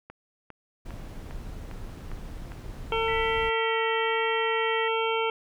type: click train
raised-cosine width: 0.5 ms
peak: -27 dBFS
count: 8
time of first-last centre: 0.1-2.923 s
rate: 2.48 Hz
type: noise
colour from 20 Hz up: brown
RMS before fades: -38 dBFS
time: 0.85-3.5 s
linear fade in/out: 10 ms
type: harmonic tone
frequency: 450.1 Hz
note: A4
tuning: 39 cents sharp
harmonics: 1 / 2 / 3 / 5 / 6 / 7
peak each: -27 / -30 / -32 / -34 / -35 / -35 dBFS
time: 2.92-5.3 s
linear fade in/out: 2 ms
type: tone with pitch glide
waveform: sine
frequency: 1967 to 1918.7 Hz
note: B6 to A#6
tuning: -7 to +49 cents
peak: -32 dBFS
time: 3.08-4.88 s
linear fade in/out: 2 ms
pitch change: -44 cents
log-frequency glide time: 3.4-3.82 s
effects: none